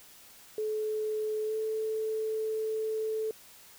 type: tone with pitch glide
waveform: sine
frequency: 430.6 to 437.6 Hz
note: A4 to A4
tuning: -37 to -9 cents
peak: -29 dBFS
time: 0.58-3.31 s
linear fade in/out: 2 ms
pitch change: +28 cents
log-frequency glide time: 1.45-1.55 s
effects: white hiss -54 dBFS RMS until 3.78 s